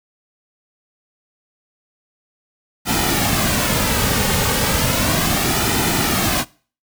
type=noise with flanger; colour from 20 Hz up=pink; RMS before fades=-18 dBFS; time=2.85-6.45 s; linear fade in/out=50 ms; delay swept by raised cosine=1.8 to 3 ms; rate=0.34 Hz; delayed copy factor=-0.55; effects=noise-tail reverb RT60 0.4 s tail -22 dB re dry